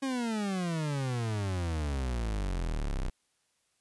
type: exponential sweep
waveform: 40% pulse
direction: down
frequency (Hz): 275.2 to 30.2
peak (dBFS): -29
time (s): 0.02-3.1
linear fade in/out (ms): 10
effects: white hiss -74 dBFS RMS until 3.8 s + resampled to 24000 Hz